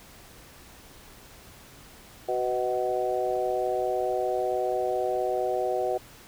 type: harmonic tone with a mistuned harmonic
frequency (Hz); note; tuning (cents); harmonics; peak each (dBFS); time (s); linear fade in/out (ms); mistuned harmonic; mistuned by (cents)
124.5; B2; +14; 3 / 4 / 5 / 6; -30 / -30 / -30 / -30; 2.28-5.98; 10; 5; +16
effects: pink hiss -50 dBFS RMS until 6.27 s